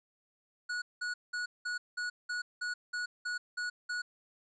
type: tone bursts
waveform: square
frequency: 1461 Hz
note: F#6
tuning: 22 cents flat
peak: -34 dBFS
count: 11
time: 0.69-4.02 s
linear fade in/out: 10 ms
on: 130 ms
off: 190 ms
effects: resampled to 16000 Hz + 12-bit